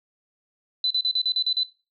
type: tone bursts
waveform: sine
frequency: 4010 Hz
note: B7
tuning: 26 cents sharp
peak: -20 dBFS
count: 8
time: 0.84-1.633 s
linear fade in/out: 2 ms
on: 65 ms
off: 39 ms
effects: noise-tail reverb RT60 0.3 s tail -18 dB re dry